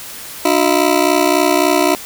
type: ring-modulated tone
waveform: 20% pulse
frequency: 329.1 Hz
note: E4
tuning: 3 cents flat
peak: -3 dBFS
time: 0.45-1.95 s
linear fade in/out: 2 ms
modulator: 31.8 Hz
effects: white hiss -31 dBFS RMS until 2.05 s